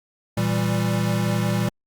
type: chord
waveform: square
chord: E diminished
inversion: second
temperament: equal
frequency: 116.54 / 164.81 / 196 Hz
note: Bb2 / E3 / G3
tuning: 0 / 0 / 0 cents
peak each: -24 / -27 / -25 dBFS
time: 0.37-1.69 s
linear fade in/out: 5 ms
effects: Opus 48 kbps